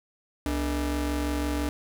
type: ring-modulated tone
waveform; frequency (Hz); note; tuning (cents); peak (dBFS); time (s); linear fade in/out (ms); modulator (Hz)
40% pulse; 180; F#3; -47; -22; 0.46-1.69; 0; 113
effects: none